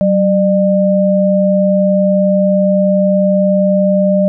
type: tone pair together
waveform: sine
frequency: 190.3 / 601.4 Hz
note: F#3 / D5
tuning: +49 / +41 cents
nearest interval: octave + minor sixth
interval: 1992 cents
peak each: -11 dBFS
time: 0.01-4.28 s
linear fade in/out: 0 ms
effects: none